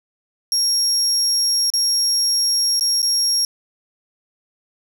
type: tone with dropouts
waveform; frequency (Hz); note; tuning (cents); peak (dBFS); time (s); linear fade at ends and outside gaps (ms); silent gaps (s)
35% pulse; 5580; F8; -2; -13; 0.52-3.45; 1; 1.702-1.737 / 2.796-2.809 / 3.019-3.028
effects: none